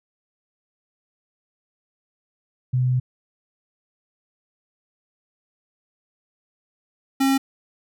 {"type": "tone pair in turn", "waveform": ["sine", "square"], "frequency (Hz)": [126.7, 269.9], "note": ["B2", "C#4"], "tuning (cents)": [45, -46], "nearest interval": "octave + minor second", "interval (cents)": 1309, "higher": "second", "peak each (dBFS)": -17, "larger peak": "neither", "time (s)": [[2.73, 3], [7.2, 7.38]], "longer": "first", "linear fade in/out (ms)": 10, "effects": []}